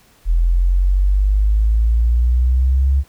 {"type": "exponential sweep", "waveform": "sine", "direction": "up", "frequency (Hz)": [41.2, 69.3], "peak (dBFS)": -11, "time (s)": [0.25, 3.04], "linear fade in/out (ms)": 50, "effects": ["pink hiss -52 dBFS RMS until 3.08 s"]}